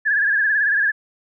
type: tone with vibrato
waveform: sine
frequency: 1674 Hz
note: G#6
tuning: 13 cents sharp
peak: -15 dBFS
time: 0.05-0.92 s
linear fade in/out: 20 ms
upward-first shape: sine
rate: 18 Hz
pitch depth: 79 cents each way
effects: none